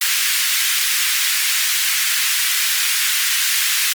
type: high-pass noise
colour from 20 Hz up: pink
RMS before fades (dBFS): -18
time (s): 0.01-3.93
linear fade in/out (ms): 5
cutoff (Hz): 1700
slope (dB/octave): 24
effects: Opus 32 kbps